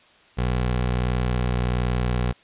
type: tone with pitch glide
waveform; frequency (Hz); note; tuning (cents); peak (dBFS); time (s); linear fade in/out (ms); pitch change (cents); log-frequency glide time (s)
20% pulse; 61.6 to 61.21; B1 to B1; -4 to -15; -16; 0.37-2.33; 20; -11; 1.32-1.58
effects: white hiss -54 dBFS RMS until 2.43 s + resampled to 8000 Hz